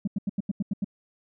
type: tone bursts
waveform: sine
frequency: 199.7 Hz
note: G3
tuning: 32 cents sharp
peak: -22 dBFS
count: 8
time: 0.05-0.845 s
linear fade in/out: 5 ms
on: 25 ms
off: 85 ms
effects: tanh soft clip ceiling -20 dBFS